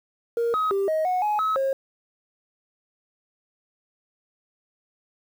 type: tone with pitch steps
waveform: sine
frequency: 467.6 / 1267 / 393.8 / 630 / 733 / 841 / 1286 / 539 Hz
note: A#4 / D#6 / G4 / D#5 / F#5 / G#5 / E6 / C#5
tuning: +5 / +31 / +8 / +21 / -16 / +22 / -43 / -49 cents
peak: -19 dBFS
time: 0.37-1.73 s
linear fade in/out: 2 ms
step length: 170 ms
effects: tanh soft clip ceiling -18 dBFS + 8-bit